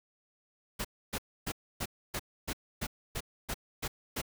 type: noise bursts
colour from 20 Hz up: pink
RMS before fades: -35 dBFS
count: 11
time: 0.79-4.217 s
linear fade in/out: 10 ms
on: 57 ms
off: 280 ms
effects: none